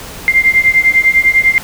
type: beating tone pair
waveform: sine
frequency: 2093 / 2103 Hz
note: C7 / C7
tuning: 0 / +8 cents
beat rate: 10 Hz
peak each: -10 dBFS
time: 0.28-1.58 s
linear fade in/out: 0 ms
effects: pink hiss -29 dBFS RMS until 1.63 s